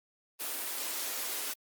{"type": "high-pass noise", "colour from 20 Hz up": "white", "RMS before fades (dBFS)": -36, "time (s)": [0.39, 1.54], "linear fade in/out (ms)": 20, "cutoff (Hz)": 260, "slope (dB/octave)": 48, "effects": ["Opus 24 kbps"]}